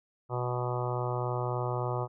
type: harmonic tone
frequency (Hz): 123.47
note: B2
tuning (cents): 0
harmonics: 1 / 3 / 4 / 5 / 6 / 7 / 8 / 9 / 10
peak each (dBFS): -32 / -37 / -38 / -39 / -40 / -40 / -41 / -42 / -42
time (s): 0.29-2.08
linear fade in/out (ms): 50
effects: none